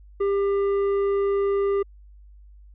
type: tone with tanh clipping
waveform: sine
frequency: 398.3 Hz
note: G4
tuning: 28 cents sharp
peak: -21 dBFS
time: 0.2-1.83 s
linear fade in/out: 10 ms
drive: 8 dB
effects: added 50 Hz sine -45 dBFS peak until 2.74 s